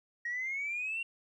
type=exponential sweep; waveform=sine; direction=up; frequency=1880 to 2766 Hz; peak=-32 dBFS; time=0.25-1.03 s; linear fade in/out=5 ms; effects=tanh soft clip ceiling -29 dBFS + 12-bit